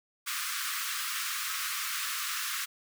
pink high-pass noise, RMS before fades -34 dBFS, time 0.26-2.66 s, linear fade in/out 20 ms, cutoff 1100 Hz, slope 96 dB/octave, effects none

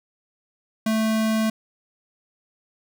square tone, 220 Hz, A3, in tune, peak -20 dBFS, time 0.86-1.5 s, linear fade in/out 5 ms, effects none

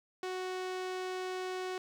sawtooth tone with low-pass filter, 370 Hz, F#4, in tune, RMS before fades -38 dBFS, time 0.23-1.78 s, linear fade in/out 2 ms, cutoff 6100 Hz, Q 0.69, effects 10-bit

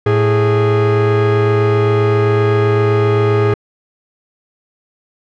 45% pulse tone pair together, 110 / 412.3 Hz, A2 / G#4, 0 / -13 cents, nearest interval octave + major seventh, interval 2287 cents, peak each -13 dBFS, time 0.06-3.54 s, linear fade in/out 5 ms, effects low-pass 2000 Hz 12 dB/octave

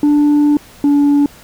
sine tone pair in turn, 293.7 / 287.3 Hz, D4 / D4, 0 / -38 cents, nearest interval unison, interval 38 cents, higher first, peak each -5 dBFS, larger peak neither, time 0.03-0.57 / 0.84-1.26 s, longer first, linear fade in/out 2 ms, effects tanh soft clip ceiling -7 dBFS + pink hiss -41 dBFS RMS until 1.43 s

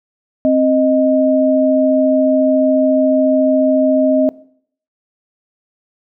sine tone pair together, 263.6 / 622.3 Hz, C4 / D#5, +13 / 0 cents, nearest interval octave + minor third, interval 1487 cents, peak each -12 dBFS, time 0.45-4.29 s, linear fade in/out 0 ms, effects noise-tail reverb RT60 0.6 s tail -21 dB re dry

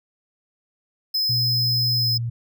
square tone, 5100 Hz, D#8, 42 cents sharp, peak -20 dBFS, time 1.14-2.18 s, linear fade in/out 10 ms
sine tone with pitch glide, 121.1 to 117.45 Hz, B2 to A#2, -34 to +13 cents, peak -23 dBFS, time 1.29-2.3 s, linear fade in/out 10 ms, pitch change -53 cents, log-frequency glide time 1.95-2.11 s
effects none

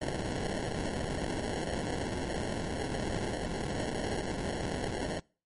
white noise with sample-and-hold, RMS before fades -34 dBFS, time 0.01-5.2 s, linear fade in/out 10 ms, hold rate 1225 Hz, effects noise-tail reverb RT60 0.4 s tail -26 dB re dry + MP3 48 kbps

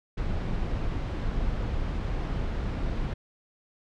brown noise, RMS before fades -29 dBFS, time 0.17-3.14 s, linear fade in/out 10 ms, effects low-pass 4000 Hz 12 dB/octave

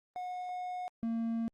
triangle tone pair in turn, 726 / 228.7 Hz, F#5 / A#3, -33 / -33 cents, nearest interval octave + minor sixth, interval 2000 cents, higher first, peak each -34 / -29 dBFS, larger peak second, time 0.16-0.88 / 1.03-1.48 s, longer first, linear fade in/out 0 ms, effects Opus 32 kbps

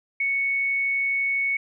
sine tone, 2217 Hz, C#7, in tune, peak -21 dBFS, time 0.2-1.57 s, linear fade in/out 5 ms, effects none

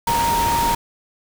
sine tone in noise, 932.3 Hz, A#5, in tune, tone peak -17 dBFS, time 0.07-0.75 s, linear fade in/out 5 ms, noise pink, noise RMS -24 dBFS, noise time 0.07-0.75 s, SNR +4 dB, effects none

